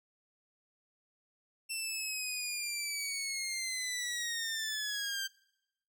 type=linear sweep; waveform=15% pulse; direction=down; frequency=2690 to 1565 Hz; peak=-28 dBFS; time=1.69-5.28 s; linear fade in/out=20 ms; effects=noise-tail reverb RT60 0.9 s tail -25 dB re dry